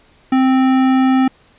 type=tone with tanh clipping; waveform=sine; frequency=261.6 Hz; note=C4; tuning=in tune; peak=-12 dBFS; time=0.32-1.28 s; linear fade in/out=5 ms; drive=18 dB; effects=pink hiss -51 dBFS RMS until 1.58 s + resampled to 8000 Hz